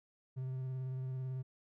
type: tone with vibrato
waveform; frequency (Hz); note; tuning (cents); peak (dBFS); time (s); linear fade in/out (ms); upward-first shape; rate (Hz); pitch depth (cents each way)
triangle; 130; C3; -11; -35; 0.36-1.43; 20; sine; 18; 21
effects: none